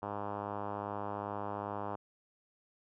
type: tone with low-pass filter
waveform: 5% pulse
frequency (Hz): 102.5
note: G#2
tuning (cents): -22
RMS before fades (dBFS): -39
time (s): 0.02-1.96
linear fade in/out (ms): 10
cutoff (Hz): 1000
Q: 1.8
effects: none